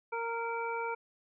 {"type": "harmonic tone", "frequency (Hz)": 462.7, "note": "A#4", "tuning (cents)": -13, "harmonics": [1, 2, 3, 5], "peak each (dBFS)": [-37, -36, -40, -42], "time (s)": [0.12, 0.95], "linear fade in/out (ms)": 10, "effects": []}